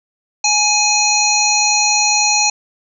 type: harmonic tone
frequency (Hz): 838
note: G#5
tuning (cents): +15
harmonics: 1 / 3 / 5 / 7 / 8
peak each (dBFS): -18 / -18 / -18 / -18 / -18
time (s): 0.44-2.5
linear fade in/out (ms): 5
effects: none